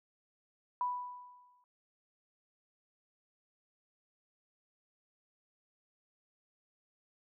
sine tone with exponential decay, 987.8 Hz, B5, in tune, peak -29 dBFS, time 0.81-1.64 s, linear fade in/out 1 ms, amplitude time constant 180 ms, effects none

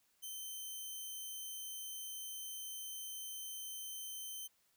5% pulse tone, 3094 Hz, G7, 23 cents flat, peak -35 dBFS, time 0.22-4.48 s, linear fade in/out 20 ms, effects white hiss -75 dBFS RMS until 4.76 s

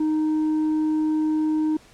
sine tone with tanh clipping, 310 Hz, D#4, 6 cents flat, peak -20 dBFS, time 0-1.77 s, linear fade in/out 5 ms, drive 3 dB, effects pink hiss -52 dBFS RMS until 1.93 s + low-pass 9000 Hz 12 dB/octave

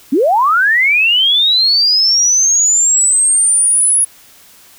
sine linear sweep, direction up, 233.7 to 10510 Hz, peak -8 dBFS, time 0.12-4.05 s, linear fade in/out 10 ms, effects white hiss -43 dBFS RMS until 4.78 s

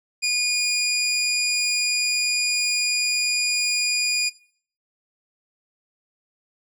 20% pulse tone, 2443 Hz, D#7, 32 cents flat, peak -15 dBFS, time 0.22-4.3 s, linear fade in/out 20 ms, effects noise-tail reverb RT60 0.5 s tail -18 dB re dry + low-pass 12000 Hz 12 dB/octave

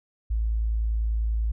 sine tone, 55.1 Hz, A1, 3 cents sharp, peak -22 dBFS, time 0.3-1.52 s, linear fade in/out 10 ms, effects none

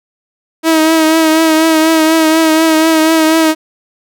sawtooth tone with vibrato, 319.5 Hz, D#4, 46 cents sharp, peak -3 dBFS, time 0.63-3.55 s, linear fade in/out 50 ms, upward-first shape triangle, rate 4.1 Hz, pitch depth 39 cents each way, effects none

